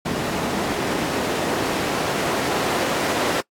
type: noise with band-pass filter sweep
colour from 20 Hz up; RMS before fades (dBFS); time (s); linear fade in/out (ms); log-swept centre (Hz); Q
white; -23; 0.05-3.41; 10; 250 to 450; 0.75
effects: noise-tail reverb RT60 0.1 s tail -21 dB re dry + AAC 64 kbps